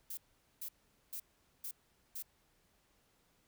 violet noise bursts, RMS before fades -43 dBFS, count 5, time 0.1-2.225 s, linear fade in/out 5 ms, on 73 ms, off 440 ms, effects pink hiss -73 dBFS RMS until 3.47 s

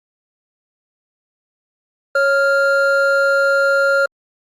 triangle tone pair together, 552.1 / 1396.9 Hz, C#5 / F6, -7 / 0 cents, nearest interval octave + major third, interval 1607 cents, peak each -13 dBFS, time 2.15-4.06 s, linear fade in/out 5 ms, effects Opus 48 kbps

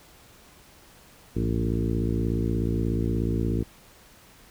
harmonic tone with a mistuned harmonic, 56.7 Hz, A#1, 47 cents flat, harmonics 1 / 2 / 3 / 4 / 5 / 6 / 7 / 8, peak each -29 / -28 / -31 / -31 / -33 / -32 / -37 / -38 dBFS, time 1.35-3.64 s, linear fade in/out 20 ms, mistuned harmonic 2, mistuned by -83 cents, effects pink hiss -53 dBFS RMS until 4.5 s

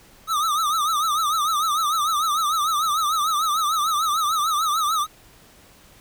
square tone with vibrato, 1244.5 Hz, D#6, in tune, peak -20 dBFS, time 0.27-5.07 s, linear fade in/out 50 ms, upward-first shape triangle, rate 6.7 Hz, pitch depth 140 cents each way, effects pink hiss -51 dBFS RMS until 6 s

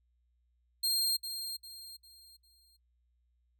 sawtooth tone with echo, 4206 Hz, C8, 8 cents sharp, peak -25 dBFS, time 0.83-1.17 s, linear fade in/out 10 ms, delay 400 ms, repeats 4, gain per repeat -9 dB, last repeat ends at 2.77 s, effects noise-tail reverb RT60 0.1 s tail -23 dB re dry + added 60 Hz sine -70 dBFS peak until 3.59 s

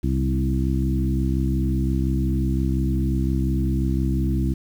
harmonic tone with a mistuned harmonic, 65.7 Hz, C2, 8 cents sharp, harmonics 1 / 2 / 3 / 4 / 5, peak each -22 / -25 / -27 / -28 / -29 dBFS, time 0.03-4.54 s, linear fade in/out 10 ms, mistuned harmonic 2, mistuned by +20 cents, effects 8-bit

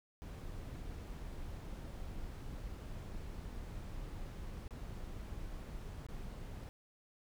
brown noise with dropouts, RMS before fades -45 dBFS, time 0.22-6.69 s, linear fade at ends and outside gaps 0 ms, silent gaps 4.679-4.708 / 6.065-6.086 s, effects none

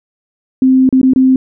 sine tone with dropouts, 260.6 Hz, C4, 7 cents flat, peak -5 dBFS, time 0.62-1.36 s, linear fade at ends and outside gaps 2 ms, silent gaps 0.891-0.926 / 1.015-1.03 / 1.135-1.16 s, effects none

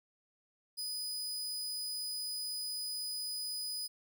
sawtooth tone, 4978 Hz, D#8, in tune, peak -34 dBFS, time 0.77-3.88 s, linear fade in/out 20 ms, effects none

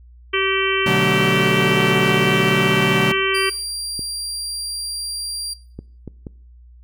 harmonic tone, 386.1 Hz, G4, 26 cents flat, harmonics 1 / 3 / 4 / 5 / 6 / 7 / 8, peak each -21 / -25 / -27 / -26 / -23 / -26 / -24 dBFS, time 0.33-3.5 s, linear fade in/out 10 ms
sawtooth chord, B minor seventh, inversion none, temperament equal, 123.47 / 146.83 / 185 / 220 Hz, B2 / D3 / F#3 / A3, 0 / 0 / 0 / 0 cents, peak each -21 / -18 / -17 / -21 dBFS, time 0.86-3.12 s, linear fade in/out 5 ms
30% pulse tone, 4746 Hz, D8, 17 cents sharp, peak -21 dBFS, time 3.34-5.54 s, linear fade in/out 10 ms
clicks, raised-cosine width 3 ms, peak -18 dBFS, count 4, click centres 3.993 / 5.79 / 6.077 / 6.268 s
effects noise-tail reverb RT60 0.6 s tail -23 dB re dry + added 60 Hz sine -42 dBFS peak until 6.83 s

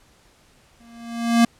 square tone with exponential growth, 233.1 Hz, A#3, in tune, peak -11 dBFS, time 0.8-1.45 s, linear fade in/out 5 ms, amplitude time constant 140 ms, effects pink hiss -56 dBFS RMS until 1.59 s + low-pass 10000 Hz 12 dB/octave

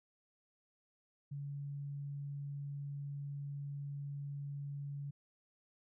sine tone, 142 Hz, C#3, 42 cents sharp, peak -40 dBFS, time 1.31-5.11 s, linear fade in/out 10 ms, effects none

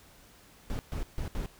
brown noise bursts at uneven times, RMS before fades -33 dBFS, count 4, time 0.7-0.79 / 0.92-1.03 / 1.18-1.28 / 1.35-1.46 s, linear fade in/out 0 ms, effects pink hiss -57 dBFS RMS until 1.59 s

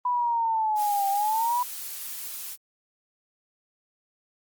sine linear two-way sweep, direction down then up, 993 to 784 to 993 Hz, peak -22 dBFS, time 0.05-1.63 s, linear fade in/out 5 ms, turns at 1.09 s
blue noise, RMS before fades -36 dBFS, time 0.75-2.57 s, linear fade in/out 50 ms
effects Opus 32 kbps

